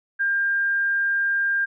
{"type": "tone", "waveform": "sine", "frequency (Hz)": 1600, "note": "G6", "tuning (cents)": 35, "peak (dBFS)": -19, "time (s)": [0.19, 1.66], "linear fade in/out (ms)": 20, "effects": []}